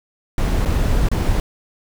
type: noise with dropouts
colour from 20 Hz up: brown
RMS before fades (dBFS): -17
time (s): 0.38-1.4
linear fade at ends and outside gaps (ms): 1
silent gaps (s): 0.651-0.657 / 1.087-1.115
effects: none